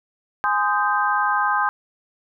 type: chord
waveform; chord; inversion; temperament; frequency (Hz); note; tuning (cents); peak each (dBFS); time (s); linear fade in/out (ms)
sine; Ab major seventh; none; equal with one note detuned; 830.6 / 1032.7 / 1244.5 / 1568; Ab5 / C6 / Eb6 / G6; 0 / -23 / 0 / 0; -23; 0.44-1.69; 0
effects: none